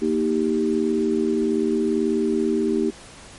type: chord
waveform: sine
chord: Eb major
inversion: second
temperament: equal with one note detuned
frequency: 233.1 / 313.8 / 392 Hz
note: Bb3 / Eb4 / G4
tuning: 0 / +15 / 0 cents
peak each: -23 / -23 / -22 dBFS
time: 0.01-2.91 s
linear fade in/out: 20 ms
effects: pink hiss -43 dBFS RMS until 3.38 s + MP3 48 kbps